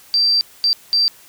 sine tone bursts at uneven times, 4693 Hz, D8, 2 cents flat, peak -12 dBFS, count 3, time 0.14-0.41 / 0.64-0.73 / 0.93-1.08 s, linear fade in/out 0 ms, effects white hiss -46 dBFS RMS until 1.28 s

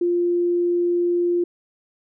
sine tone, 349.2 Hz, F4, in tune, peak -17 dBFS, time 0.01-1.44 s, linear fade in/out 5 ms, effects none

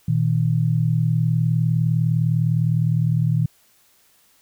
sine tone pair together, 118.74 / 158.5 Hz, A#2 / D#3, +32 / +32 cents, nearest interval perfect fourth, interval 500 cents, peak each -19 dBFS, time 0.08-3.46 s, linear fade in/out 5 ms, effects white hiss -58 dBFS RMS until 4.41 s

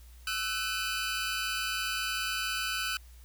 20% pulse tone cluster, 1319 / 1505 / 2450 Hz, E6 / F#6 / D#7, +1 / +29 / -27 cents, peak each -31 / -28 / -34 dBFS, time 0.27-2.97 s, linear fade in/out 2 ms, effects added 60 Hz sine -49 dBFS peak until 3.24 s + white hiss -61 dBFS RMS until 3.24 s

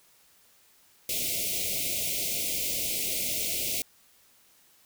white band-stop noise, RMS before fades -30 dBFS, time 1.09-3.82 s, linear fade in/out 2 ms, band 700 to 2100 Hz, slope 96 dB/octave, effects white hiss -61 dBFS RMS until 4.85 s

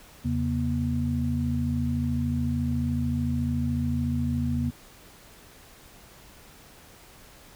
sine tone cluster, 82.3 / 136.1 / 239.5 Hz, E2 / C#3 / A#3, -2 / -31 / +47 cents, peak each -29 / -29 / -27 dBFS, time 0.24-4.71 s, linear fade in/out 20 ms, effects pink hiss -51 dBFS RMS until 7.55 s

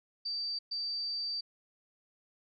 sine tone bursts at uneven times, 4645 Hz, D8, 20 cents flat, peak -33 dBFS, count 2, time 0.25-0.59 / 0.71-1.41 s, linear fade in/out 10 ms, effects none

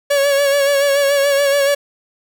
45% pulse tone with vibrato, 562 Hz, C#5, 24 cents sharp, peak -12 dBFS, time 0.1-1.75 s, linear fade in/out 10 ms, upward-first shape sine, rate 7 Hz, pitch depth 38 cents each way, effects none

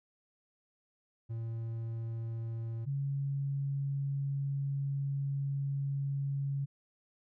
triangle / sine tone pair in turn, 114.3 / 139.07 Hz, A#2 / C#3, -34 / +6 cents, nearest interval minor third, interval 340 cents, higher second, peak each -33 / -31 dBFS, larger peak second, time 1.29-2.86 / 2.86-6.66 s, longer second, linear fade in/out 20 ms, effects none

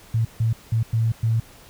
sine tone bursts at uneven times, 113.1 Hz, A2, 48 cents sharp, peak -17 dBFS, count 5, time 0.14-0.25 / 0.4-0.53 / 0.72-0.83 / 0.93-1.12 / 1.23-1.4 s, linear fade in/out 5 ms, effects pink hiss -48 dBFS RMS until 1.69 s

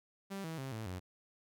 sawtooth tone with pitch steps, 196 / 161.98 / 133.87 / 110.64 / 91.44 Hz, G3 / E3 / C3 / A2 / F#2, 0 / -30 / +40 / +10 / -20 cents, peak -36 dBFS, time 0.3-1 s, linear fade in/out 20 ms, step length 140 ms, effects none

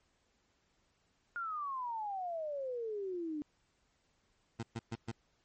sine exponential sweep, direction down, 1431 to 291.1 Hz, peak -36 dBFS, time 1.36-3.42 s, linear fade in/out 0 ms
20% pulse tone bursts, 114.5 Hz, A#2, 31 cents flat, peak -32 dBFS, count 4, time 4.59-5.118 s, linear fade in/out 10 ms, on 42 ms, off 120 ms
effects pink hiss -75 dBFS RMS until 5.44 s + MP3 32 kbps

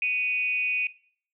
sine tone with frequency modulation, 2489 Hz, D#7, in tune, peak -23 dBFS, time 0.02-0.87 s, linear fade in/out 2 ms, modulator 239 Hz, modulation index 0.52, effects noise-tail reverb RT60 0.5 s tail -18 dB re dry

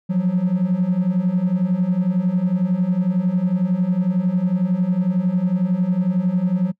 triangle beating tone pair, 174.61 / 185.61 Hz, F3 / F#3, 0 / +6 cents, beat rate 11 Hz, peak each -18 / -15 dBFS, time 0.09-6.72 s, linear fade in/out 20 ms, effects noise-tail reverb RT60 0.1 s tail -25 dB re dry + tanh soft clip ceiling -10 dBFS

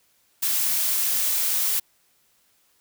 blue noise, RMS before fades -23 dBFS, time 0.42-1.8 s, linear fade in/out 10 ms, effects white hiss -64 dBFS RMS until 2.8 s

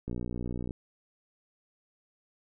click train, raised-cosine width 3 ms, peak -23 dBFS, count 39, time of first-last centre 0.08-0.708 s, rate 60.5 Hz, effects none

